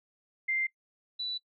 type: tone pair in turn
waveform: sine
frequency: 2093 / 3961 Hz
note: C7 / B7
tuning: 0 / +4 cents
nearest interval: major seventh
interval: 1104 cents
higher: second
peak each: -27 / -32 dBFS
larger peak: first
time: 0.48-0.67 / 1.19-1.38 s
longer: neither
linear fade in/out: 10 ms
effects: noise-tail reverb RT60 0.1 s tail -21 dB re dry